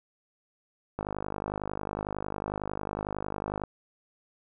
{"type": "click train", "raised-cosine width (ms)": 1, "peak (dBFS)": -18, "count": 136, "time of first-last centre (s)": [0.99, 3.637], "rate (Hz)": 51, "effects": []}